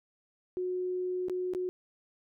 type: tone with dropouts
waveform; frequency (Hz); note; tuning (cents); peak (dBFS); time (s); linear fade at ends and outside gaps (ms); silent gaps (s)
sine; 364.8; F#4; -24; -30; 0.57-1.69; 0; 1.284-1.297 / 1.536-1.549
effects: none